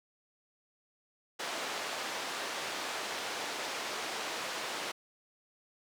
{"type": "band-pass noise", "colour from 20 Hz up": "pink", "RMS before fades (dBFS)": -38, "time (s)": [1.39, 4.92], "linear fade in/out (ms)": 10, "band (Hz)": [500, 6100], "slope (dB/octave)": 12, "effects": []}